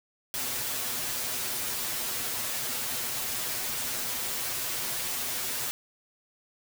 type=noise with comb filter; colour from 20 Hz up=white; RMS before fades=-32 dBFS; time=0.34-5.71 s; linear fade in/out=0 ms; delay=8.1 ms; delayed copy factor=+0.95; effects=none